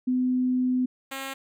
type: tone pair in turn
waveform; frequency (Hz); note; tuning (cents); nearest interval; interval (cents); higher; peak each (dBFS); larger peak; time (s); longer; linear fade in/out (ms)
sine / 5% pulse; 253.1 / 269.9; B3 / C#4; +43 / -46; minor second; 111; second; -21; neither; 0.07-0.86 / 1.11-1.34; first; 10
effects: none